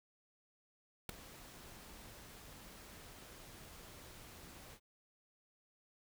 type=noise with ADSR envelope; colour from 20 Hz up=pink; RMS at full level=-37 dBFS; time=1.09-4.8 s; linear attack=3 ms; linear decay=6 ms; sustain=-18 dB; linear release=71 ms; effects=none